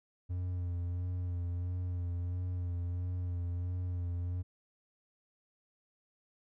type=tone with vibrato; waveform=triangle; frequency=88.7 Hz; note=F2; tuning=27 cents sharp; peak=-31 dBFS; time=0.29-4.43 s; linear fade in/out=20 ms; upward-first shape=sine; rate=1.5 Hz; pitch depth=30 cents each way; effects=none